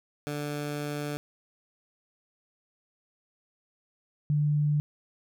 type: tone pair in turn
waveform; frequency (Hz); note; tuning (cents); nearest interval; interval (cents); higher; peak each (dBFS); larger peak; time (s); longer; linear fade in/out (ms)
15% pulse / sine; 146.83 / 148.19; D3 / D3; 0 / +16; unison; 16; second; -25 / -22; second; 0.27-1.17 / 4.3-4.8; first; 0
effects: none